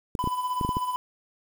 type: clicks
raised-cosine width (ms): 3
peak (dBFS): -16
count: 7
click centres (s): 0.152 / 0.241 / 0.274 / 0.612 / 0.649 / 0.691 / 0.769
type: tone with tremolo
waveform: triangle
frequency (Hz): 1000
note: B5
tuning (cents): +21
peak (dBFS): -22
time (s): 0.19-0.96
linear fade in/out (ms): 0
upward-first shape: sine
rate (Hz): 16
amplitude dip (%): 55
effects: 7-bit